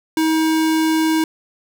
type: tone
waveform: square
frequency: 318.2 Hz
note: D#4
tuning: 39 cents sharp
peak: -15 dBFS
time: 0.17-1.24 s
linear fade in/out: 2 ms
effects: none